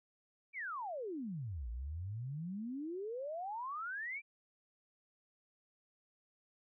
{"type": "exponential two-way sweep", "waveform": "sine", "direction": "down then up", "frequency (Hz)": [2400, 54.9, 2400], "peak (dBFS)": -39, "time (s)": [0.53, 4.22], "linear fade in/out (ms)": 50, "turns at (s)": 1.69, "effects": []}